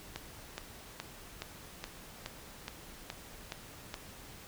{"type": "click train", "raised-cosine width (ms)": 0.2, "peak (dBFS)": -21, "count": 10, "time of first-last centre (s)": [0.16, 3.942], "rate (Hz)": 2.38, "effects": ["pink hiss -51 dBFS RMS until 4.47 s"]}